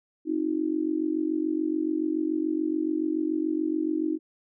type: tone with amplitude modulation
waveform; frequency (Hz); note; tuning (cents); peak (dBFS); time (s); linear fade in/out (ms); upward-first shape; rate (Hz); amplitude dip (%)
sine; 314.6; D#4; +19; -20; 0.25-4.19; 50; sine; 47; 90
effects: none